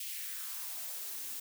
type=noise with high-pass filter sweep; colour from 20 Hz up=blue; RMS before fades=-41 dBFS; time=0-1.4 s; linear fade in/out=5 ms; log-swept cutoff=2900 to 210 Hz; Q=2.3; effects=none